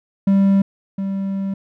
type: tone pair in turn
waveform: triangle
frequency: 196.1 / 194.97 Hz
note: G3 / G3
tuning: +1 / -9 cents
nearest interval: unison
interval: 10 cents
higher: first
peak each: -9 / -18 dBFS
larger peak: first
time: 0.27-0.62 / 0.98-1.54 s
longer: second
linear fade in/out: 5 ms
effects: none